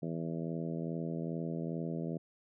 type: harmonic tone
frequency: 82.41 Hz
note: E2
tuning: in tune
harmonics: 2 / 3 / 4 / 5 / 6 / 7 / 8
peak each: -37 / -41 / -43 / -45 / -47 / -48 / -49 dBFS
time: 0.02-2.18 s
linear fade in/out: 10 ms
effects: none